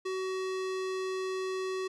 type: tone with low-pass filter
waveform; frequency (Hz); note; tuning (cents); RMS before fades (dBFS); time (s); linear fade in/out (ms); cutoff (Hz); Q
square; 376.4; F#4; +30; -34; 0.05-1.88; 10; 6400; 0.83
effects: none